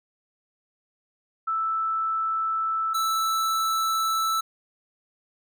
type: tone pair in turn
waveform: sine / square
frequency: 1318.5 / 1318.5 Hz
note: E6 / E6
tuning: 0 / 0 cents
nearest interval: unison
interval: 0 cents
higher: neither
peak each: -23 dBFS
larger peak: neither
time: 1.47-2.94 / 2.94-4.41 s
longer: neither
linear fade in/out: 10 ms
effects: none